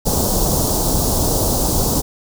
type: band-stop noise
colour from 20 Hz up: pink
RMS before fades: -17 dBFS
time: 0.05-2.02 s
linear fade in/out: 20 ms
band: 910 to 4800 Hz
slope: 24 dB/octave
effects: none